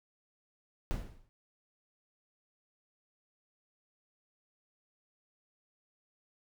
brown noise with exponential decay, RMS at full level -30 dBFS, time 0.91-1.29 s, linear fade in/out 0 ms, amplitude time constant 82 ms, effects none

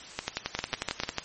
two click trains, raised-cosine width 0.2 ms, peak -10 / -11 dBFS, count 5 / 11, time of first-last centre 0.59-1.183 / 0.19-1.091 s, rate 6.74 / 11.1 Hz, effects white hiss -45 dBFS RMS until 1.24 s + MP3 32 kbps

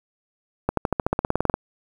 accelerating click train, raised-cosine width 1 ms, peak -6 dBFS, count 15, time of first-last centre 0.69-1.54 s, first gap 83 ms, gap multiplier 0.95, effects 7-bit

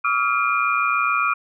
sine tone cluster, 1144 / 1271 / 1391 / 2419 Hz, D6 / D#6 / F6 / D#7, -46 / +36 / -7 / -49 cents, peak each -23 dBFS, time 0.04-1.34 s, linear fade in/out 10 ms, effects none

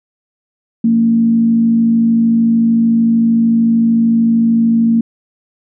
sine tone with frequency modulation, 228.8 Hz, A#3, 32 cents flat, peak -8 dBFS, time 0.84-5.01 s, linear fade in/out 5 ms, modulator 53.3 Hz, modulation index 0.3, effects none

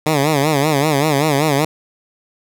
10% pulse tone with vibrato, 147.3 Hz, D3, 6 cents sharp, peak -5 dBFS, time 0.06-1.65 s, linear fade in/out 5 ms, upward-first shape sine, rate 5.2 Hz, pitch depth 130 cents each way, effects none

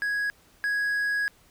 triangle tone pair in turn, 1661.2 / 1661.2 Hz, G#6 / G#6, 0 / 0 cents, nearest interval unison, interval 0 cents, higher neither, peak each -23 / -22 dBFS, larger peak second, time 0.02-0.3 / 0.64-1.28 s, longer second, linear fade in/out 0 ms, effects pink hiss -59 dBFS RMS until 1.5 s

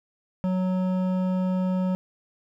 sine tone with hard clipping, 185 Hz, F#3, in tune, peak -24 dBFS, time 0.44-1.95 s, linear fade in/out 0 ms, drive 11 dB, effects none

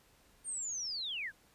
sine linear sweep, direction down, 8940 to 1492 Hz, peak -36 dBFS, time 0.44-1.32 s, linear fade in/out 50 ms, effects pink hiss -66 dBFS RMS until 1.54 s + resampled to 32000 Hz

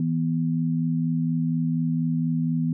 sine tone pair together, 161.9 / 246.1 Hz, E3 / B3, -31 / -6 cents, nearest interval perfect fifth, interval 725 cents, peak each -23 / -25 dBFS, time 0-2.73 s, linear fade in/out 2 ms, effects none

